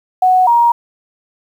sine tone pair in turn, 740 / 943.4 Hz, F#5 / A#5, 0 / +20 cents, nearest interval major third, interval 420 cents, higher second, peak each -7 dBFS, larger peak neither, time 0.22-0.47 / 0.47-0.72 s, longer neither, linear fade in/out 5 ms, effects 7-bit

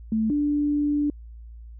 sine tone pair in turn, 220 / 292.6 Hz, A3 / D4, 0 / -6 cents, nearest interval perfect fourth, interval 494 cents, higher second, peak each -20 / -20 dBFS, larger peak neither, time 0.12-0.3 / 0.3-1.1 s, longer second, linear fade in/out 2 ms, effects added 57 Hz sine -39 dBFS peak until 1.79 s

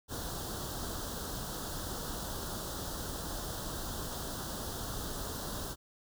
pink band-stop noise, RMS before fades -39 dBFS, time 0.08-5.76 s, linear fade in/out 50 ms, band 1600 to 3200 Hz, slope 48 dB/octave, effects none

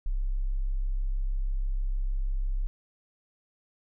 sine tone, 33.13 Hz, C1, 22 cents sharp, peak -25 dBFS, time 0.06-2.67 s, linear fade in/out 0 ms, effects none

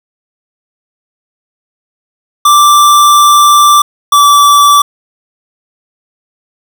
square tone pair in turn, 1174.7 / 1157.9 Hz, D6 / D6, 0 / -25 cents, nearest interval unison, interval 25 cents, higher first, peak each -3 dBFS, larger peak neither, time 2.45-3.82 / 4.12-4.82 s, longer first, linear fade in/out 5 ms, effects none

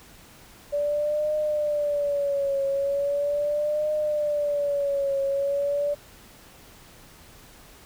sine tone with vibrato, 578 Hz, D5, 28 cents flat, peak -22 dBFS, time 0.72-5.95 s, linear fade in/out 20 ms, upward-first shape triangle, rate 0.39 Hz, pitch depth 93 cents each way, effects pink hiss -50 dBFS RMS until 7.85 s

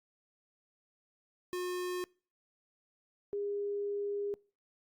square / sine tone pair in turn, 360 / 406.5 Hz, F#4 / G#4, -47 / -37 cents, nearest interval major second, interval 210 cents, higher second, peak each -35 / -33 dBFS, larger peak second, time 1.53-2.04 / 3.33-4.34 s, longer second, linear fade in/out 0 ms, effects noise-tail reverb RT60 0.4 s tail -26 dB re dry + Opus 48 kbps

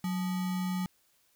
sine tone with sample-and-hold, 183.7 Hz, F#3, 12 cents flat, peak -29 dBFS, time 0.04-0.86 s, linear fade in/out 2 ms, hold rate 1050 Hz, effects white hiss -69 dBFS RMS until 1.35 s

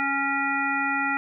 harmonic tone with a mistuned harmonic, 277.2 Hz, C#4, in tune, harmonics 1 / 3 / 5 / 7 / 9, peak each -31 / -29 / -27 / -28 / -31 dBFS, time 0-1.17 s, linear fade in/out 0 ms, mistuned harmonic 9, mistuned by -41 cents, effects none

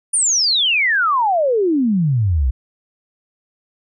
sine exponential sweep, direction down, 9650 to 58.8 Hz, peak -13 dBFS, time 0.13-2.51 s, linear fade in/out 10 ms, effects none

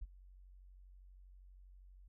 sine tone with ADSR envelope, 46.25 Hz, F#1, in tune, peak -38 dBFS, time 0.01-2.08 s, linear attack 15 ms, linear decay 33 ms, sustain -18 dB, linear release 5 ms, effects none

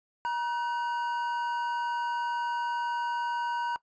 triangle tone pair together, 951 / 1513 Hz, A#5 / F#6, +34 / +38 cents, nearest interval minor sixth, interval 804 cents, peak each -26 / -35 dBFS, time 0.25-3.76 s, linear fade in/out 0 ms, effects noise-tail reverb RT60 0.1 s tail -19 dB re dry + resampled to 16000 Hz

